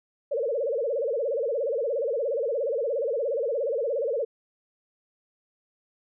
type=tone with vibrato; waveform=sine; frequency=510 Hz; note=C5; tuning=44 cents flat; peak=-24 dBFS; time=0.31-4.25 s; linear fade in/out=10 ms; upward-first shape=sine; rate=17 Hz; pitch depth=240 cents each way; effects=none